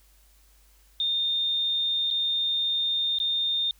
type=tone with dropouts; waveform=sine; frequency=3638 Hz; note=A#7; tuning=43 cents flat; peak=-23 dBFS; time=1-3.71 s; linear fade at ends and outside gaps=1 ms; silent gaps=2.104-2.11 / 3.186-3.2 s; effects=added 50 Hz sine -57 dBFS peak until 3.79 s + white hiss -62 dBFS RMS until 3.79 s